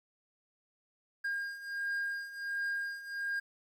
triangle beating tone pair, 1614 / 1615.4 Hz, G#6 / G#6, -50 / -48 cents, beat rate 1.4 Hz, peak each -38 / -34 dBFS, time 1.24-3.4 s, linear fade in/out 10 ms, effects 11-bit

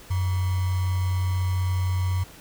sine tone with sample-and-hold, 92 Hz, F#2, 9 cents flat, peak -21 dBFS, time 0.1-2.24 s, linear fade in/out 10 ms, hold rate 1050 Hz, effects pink hiss -47 dBFS RMS until 2.4 s

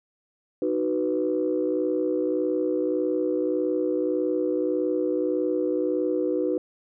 sine chord, B major, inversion first, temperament just, 308.7 / 370.4 / 493.9 Hz, D#4 / F#4 / B4, -14 / +2 / 0 cents, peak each -26 dBFS, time 0.62-6.58 s, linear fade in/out 2 ms, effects tanh soft clip ceiling -13 dBFS

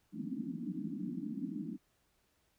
white band-pass noise, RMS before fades -40 dBFS, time 0.12-1.78 s, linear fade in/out 50 ms, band 160 to 310 Hz, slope 96 dB/octave, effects pink hiss -75 dBFS RMS until 2.58 s

